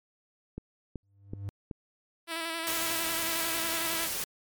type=click train; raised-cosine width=3 ms; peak=-24 dBFS; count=4; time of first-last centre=0.58-1.712 s; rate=2.65 Hz
type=tone with exponential growth; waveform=triangle; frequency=99.4 Hz; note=G2; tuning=25 cents sharp; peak=-29 dBFS; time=1.03-1.49 s; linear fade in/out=0 ms; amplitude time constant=98 ms
type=tone with vibrato; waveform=5% pulse; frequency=329.6 Hz; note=E4; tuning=in tune; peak=-21 dBFS; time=2.27-4.09 s; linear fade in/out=50 ms; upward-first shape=square; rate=11 Hz; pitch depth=26 cents each way
type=noise; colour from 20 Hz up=white; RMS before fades=-33 dBFS; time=2.67-4.24 s; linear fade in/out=0 ms
effects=MP3 96 kbps